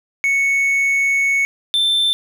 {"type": "tone pair in turn", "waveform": "triangle", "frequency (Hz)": [2214, 3552], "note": ["C#7", "A7"], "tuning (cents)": [-3, 16], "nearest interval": "minor sixth", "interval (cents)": 819, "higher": "second", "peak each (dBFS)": -12, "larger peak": "neither", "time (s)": [[0.24, 1.45], [1.74, 2.13]], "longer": "first", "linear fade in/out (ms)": 0, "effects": []}